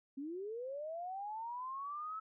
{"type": "linear sweep", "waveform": "sine", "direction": "up", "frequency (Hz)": [262.7, 1310], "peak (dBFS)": -40, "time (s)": [0.17, 2.2], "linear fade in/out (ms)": 10, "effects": []}